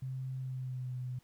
sine tone with pitch glide, 130.81 to 126.14 Hz, C3 to B2, 0 to +37 cents, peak -36 dBFS, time 0.02-1.19 s, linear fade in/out 5 ms, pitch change -63 cents, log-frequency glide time 0.37-0.95 s, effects pink hiss -69 dBFS RMS until 1.23 s

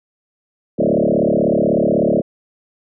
sine tone with frequency modulation, 394.2 Hz, G4, 10 cents sharp, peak -12 dBFS, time 0.78-2.22 s, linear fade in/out 20 ms, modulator 36.2 Hz, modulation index 6.3, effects none

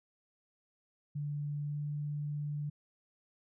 sine tone with pitch glide, 146.2 to 147.22 Hz, D3 to D3, -7 to +5 cents, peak -34 dBFS, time 1.15-2.7 s, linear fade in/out 10 ms, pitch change +12 cents, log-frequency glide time 1.64-1.79 s, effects none

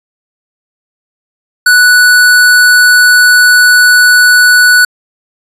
square tone, 1480 Hz, F#6, in tune, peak -3 dBFS, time 1.66-4.85 s, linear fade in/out 5 ms, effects resampled to 32000 Hz

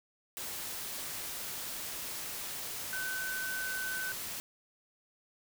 sine tone in noise, 1519 Hz, F#6, 45 cents sharp, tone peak -35 dBFS, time 2.93-4.12 s, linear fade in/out 0 ms, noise white, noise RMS -40 dBFS, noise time 0.37-4.4 s, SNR +2 dB, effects none

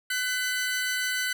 sawtooth tone pair together, 1505.8 / 2010 Hz, F#6 / B6, +30 / +30 cents, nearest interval perfect fourth, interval 500 cents, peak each -24 / -28 dBFS, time 0.1-1.33 s, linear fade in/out 5 ms, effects none

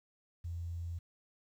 sine tone, 85.2 Hz, F2, 42 cents flat, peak -37 dBFS, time 0.44-0.99 s, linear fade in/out 10 ms, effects 11-bit

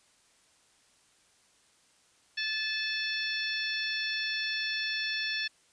harmonic tone with a mistuned harmonic, 870 Hz, A5, 20 cents flat, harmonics 2 / 3 / 4 / 5 / 6, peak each -34 / -36 / -37 / -38 / -39 dBFS, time 2.37-5.48 s, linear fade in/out 10 ms, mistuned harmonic 6, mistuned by +55 cents, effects white hiss -65 dBFS RMS until 5.72 s + resampled to 22050 Hz

